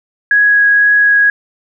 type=tone with vibrato; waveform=sine; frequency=1661.2 Hz; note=G#6; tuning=in tune; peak=-6 dBFS; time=0.31-1.3 s; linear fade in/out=2 ms; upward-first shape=triangle; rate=2 Hz; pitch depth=8 cents each way; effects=none